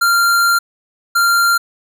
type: tone pair in turn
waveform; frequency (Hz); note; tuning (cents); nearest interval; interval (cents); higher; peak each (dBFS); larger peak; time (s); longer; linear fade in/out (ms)
square; 1387 / 1387; F6 / F6; -12 / -12; unison; 0; neither; -11; neither; 0.01-0.59 / 1.15-1.58; first; 10
effects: none